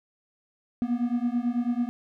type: beating tone pair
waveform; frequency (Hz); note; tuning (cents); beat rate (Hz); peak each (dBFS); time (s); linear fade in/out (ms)
triangle; 236.5 / 245.6; A#3 / B3; +25 / -9; 9.1; -25; 0.82-1.89; 0
effects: none